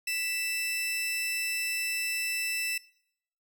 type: tone pair together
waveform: sawtooth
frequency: 1975.5 / 2649 Hz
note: B6 / E7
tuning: 0 / +8 cents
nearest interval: perfect fourth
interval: 508 cents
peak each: -36 / -26 dBFS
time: 0.07-2.78 s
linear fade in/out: 5 ms
effects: noise-tail reverb RT60 0.7 s tail -21 dB re dry